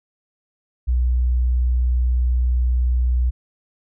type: tone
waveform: sine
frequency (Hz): 61.6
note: B1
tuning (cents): -4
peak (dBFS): -15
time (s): 0.87-3.31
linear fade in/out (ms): 20
effects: none